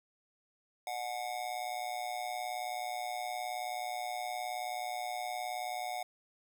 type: tone with amplitude modulation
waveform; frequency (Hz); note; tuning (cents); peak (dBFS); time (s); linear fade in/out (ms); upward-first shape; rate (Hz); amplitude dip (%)
square; 730; F#5; -24; -33; 0.87-6.03; 2; sine; 119; 80
effects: none